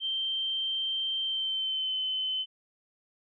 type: tone with pitch glide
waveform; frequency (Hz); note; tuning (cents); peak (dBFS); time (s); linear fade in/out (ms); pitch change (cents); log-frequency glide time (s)
sine; 3136 to 3052; G7 to G7; 0 to -47; -28; 0-2.46; 50; -47; 1.22-1.96
effects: none